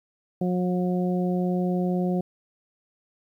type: harmonic tone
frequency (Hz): 180.4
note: F#3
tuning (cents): -44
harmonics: 1 / 2 / 3 / 4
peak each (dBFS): -23 / -29 / -33 / -35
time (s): 0.41-2.21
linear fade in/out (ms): 5
effects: 10-bit